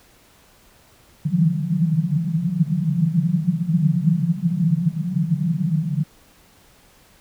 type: band-pass noise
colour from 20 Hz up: pink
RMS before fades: -20 dBFS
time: 1.25-6.04 s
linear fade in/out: 10 ms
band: 150 to 180 Hz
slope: 96 dB/octave
effects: pink hiss -53 dBFS RMS until 7.2 s

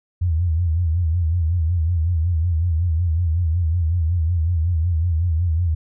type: tone with vibrato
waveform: sine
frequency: 83.8 Hz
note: E2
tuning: 29 cents sharp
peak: -16 dBFS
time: 0.21-5.75 s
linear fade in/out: 10 ms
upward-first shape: sine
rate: 5.4 Hz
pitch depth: 120 cents each way
effects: none

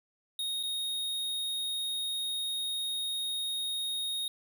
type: tone with dropouts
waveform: square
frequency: 3729 Hz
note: A#7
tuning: in tune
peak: -32 dBFS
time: 0.39-4.28 s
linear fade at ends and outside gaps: 2 ms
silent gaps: 0.629-0.634 s
effects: none

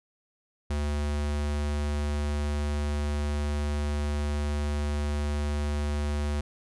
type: tone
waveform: square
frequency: 73.42 Hz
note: D2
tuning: in tune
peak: -27 dBFS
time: 0.7-6.41 s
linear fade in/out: 5 ms
effects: resampled to 24000 Hz

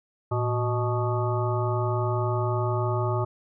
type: harmonic tone with a mistuned harmonic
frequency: 123.47 Hz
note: B2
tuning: in tune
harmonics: 1 / 3 / 5 / 7 / 9 / 10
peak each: -25 / -30 / -32 / -33 / -35 / -35 dBFS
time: 0.31-3.25 s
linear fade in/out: 10 ms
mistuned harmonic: 1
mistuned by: -150 cents
effects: none

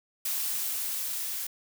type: noise with level ramp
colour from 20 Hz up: blue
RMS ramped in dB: -30 to -34 dBFS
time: 0.25-1.47 s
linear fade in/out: 5 ms
effects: none

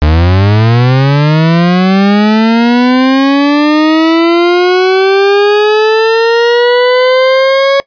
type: linear sweep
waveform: 40% pulse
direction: up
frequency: 73.42 to 555 Hz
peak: -4 dBFS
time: 0.02-7.8 s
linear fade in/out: 0 ms
effects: noise-tail reverb RT60 0.1 s tail -21 dB re dry + resampled to 11025 Hz

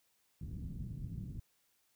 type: low-pass noise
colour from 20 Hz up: white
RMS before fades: -43 dBFS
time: 0.41-1.4 s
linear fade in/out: 5 ms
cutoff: 180 Hz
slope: 24 dB/octave
effects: white hiss -75 dBFS RMS until 1.95 s

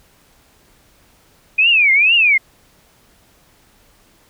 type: tone with vibrato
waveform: sine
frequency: 2448 Hz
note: D#7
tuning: 29 cents flat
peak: -9 dBFS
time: 1.58-2.38 s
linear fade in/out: 10 ms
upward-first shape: triangle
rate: 2.2 Hz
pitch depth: 280 cents each way
effects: pink hiss -53 dBFS RMS until 4.29 s

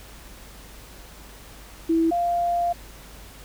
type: tone pair in turn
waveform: sine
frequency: 328 / 695 Hz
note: E4 / F5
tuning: -9 / -9 cents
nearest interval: octave + minor second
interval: 1300 cents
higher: second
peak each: -17 / -20 dBFS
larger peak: first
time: 1.89-2.11 / 2.11-2.73 s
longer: second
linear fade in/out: 10 ms
effects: added 50 Hz sine -45 dBFS peak until 3.44 s + pink hiss -46 dBFS RMS until 3.44 s

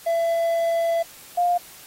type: tone pair in turn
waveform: triangle / sine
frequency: 670 / 705.4 Hz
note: E5 / F5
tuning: +28 / +17 cents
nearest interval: minor second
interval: 89 cents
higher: second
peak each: -17 dBFS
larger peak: neither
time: 0.06-1.03 / 1.37-1.58 s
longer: first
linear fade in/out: 10 ms
effects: white hiss -45 dBFS RMS until 1.86 s + AAC 48 kbps

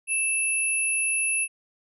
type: tone pair together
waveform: sine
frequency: 2638 / 10552 Hz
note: E7 / E9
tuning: +1 / +1 cents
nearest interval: 2 octaves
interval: 2400 cents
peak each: -25 dBFS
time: 0.07-1.48 s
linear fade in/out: 50 ms
effects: none

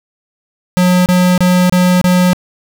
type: tone bursts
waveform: square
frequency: 180.7 Hz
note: F#3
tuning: 41 cents flat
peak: -8 dBFS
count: 5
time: 0.77-2.332 s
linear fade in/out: 0 ms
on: 290 ms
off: 28 ms
effects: none

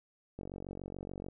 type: click train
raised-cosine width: 2 ms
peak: -29 dBFS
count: 43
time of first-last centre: 0.39-1.286 s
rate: 46.9 Hz
effects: none

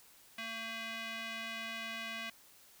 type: tone with band-pass filter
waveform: square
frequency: 226 Hz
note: A3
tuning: 47 cents sharp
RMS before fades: -42 dBFS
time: 0.38-2.3 s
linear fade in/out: 5 ms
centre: 2500 Hz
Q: 1.8
effects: white hiss -61 dBFS RMS until 2.8 s

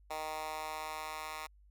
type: tone with high-pass filter sweep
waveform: 10% pulse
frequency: 155.7 Hz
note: D#3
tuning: 2 cents sharp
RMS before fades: -41 dBFS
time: 0.1-1.47 s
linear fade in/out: 10 ms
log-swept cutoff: 730 to 1200 Hz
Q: 1.7
effects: added 50 Hz sine -59 dBFS peak until 1.7 s

